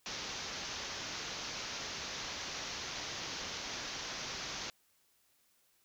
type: low-pass noise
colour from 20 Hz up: white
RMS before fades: -42 dBFS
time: 0.06-4.7 s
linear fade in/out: 0 ms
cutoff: 6500 Hz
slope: 96 dB/octave
effects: white hiss -72 dBFS RMS until 5.84 s